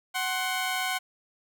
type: tone pair together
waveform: 15% pulse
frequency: 746.7 / 1056 Hz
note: F#5 / C6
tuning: +16 / +16 cents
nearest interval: tritone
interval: 600 cents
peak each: -22 / -26 dBFS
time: 0.14-0.99 s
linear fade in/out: 20 ms
effects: none